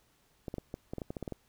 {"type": "clicks", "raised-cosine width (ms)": 2, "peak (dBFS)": -24, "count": 12, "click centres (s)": [0.482, 0.541, 0.583, 0.741, 0.935, 0.983, 1.018, 1.105, 1.168, 1.227, 1.278, 1.323], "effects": ["pink hiss -69 dBFS RMS until 1.48 s"]}